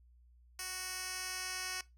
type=tone with band-pass filter sweep; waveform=10% pulse; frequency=369.9 Hz; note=F#4; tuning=in tune; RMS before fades=-41 dBFS; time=0.59-1.81 s; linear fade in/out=2 ms; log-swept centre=8400 to 5600 Hz; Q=0.8; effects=noise-tail reverb RT60 0.2 s tail -19 dB re dry + added 60 Hz sine -60 dBFS peak until 1.97 s